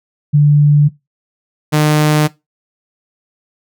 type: tone pair in turn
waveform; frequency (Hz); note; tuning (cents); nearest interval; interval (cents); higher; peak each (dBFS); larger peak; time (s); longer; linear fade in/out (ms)
sine / sawtooth; 146.83 / 151.66; D3 / D#3; 0 / -44; minor second; 56; second; -5; neither; 0.33-0.89 / 1.72-2.28; neither; 20
effects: noise-tail reverb RT60 0.2 s tail -19 dB re dry